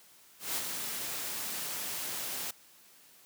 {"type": "noise with ADSR envelope", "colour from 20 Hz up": "white", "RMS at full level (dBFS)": -32, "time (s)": [0.39, 2.51], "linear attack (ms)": 170, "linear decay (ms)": 51, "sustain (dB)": -5, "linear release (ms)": 5, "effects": ["white hiss -59 dBFS RMS until 3.25 s", "high-pass 100 Hz 12 dB/octave"]}